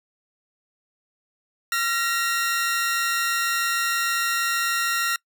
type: tone pair together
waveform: sawtooth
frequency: 1373.2 / 1882 Hz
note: F6 / A#6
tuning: -30 / +16 cents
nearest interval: perfect fourth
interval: 546 cents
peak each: -20 / -22 dBFS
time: 1.72-5.16 s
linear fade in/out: 2 ms
effects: noise-tail reverb RT60 0.1 s tail -25 dB re dry